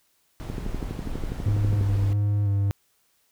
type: noise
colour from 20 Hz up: brown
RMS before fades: -32 dBFS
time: 0.4-2.13 s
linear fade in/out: 0 ms
type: click train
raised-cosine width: 3 ms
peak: -18 dBFS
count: 17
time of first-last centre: 0.5-1.811 s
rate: 12.2 Hz
type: tone with vibrato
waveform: triangle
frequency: 101.3 Hz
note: G#2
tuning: 43 cents flat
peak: -18 dBFS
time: 1.46-2.71 s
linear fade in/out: 0 ms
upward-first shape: square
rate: 1.5 Hz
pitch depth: 24 cents each way
effects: white hiss -67 dBFS RMS until 3.31 s